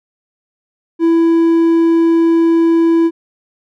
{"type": "tone", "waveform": "triangle", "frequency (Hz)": 331.7, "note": "E4", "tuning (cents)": 11, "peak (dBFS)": -6, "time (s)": [0.99, 3.11], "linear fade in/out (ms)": 50, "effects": []}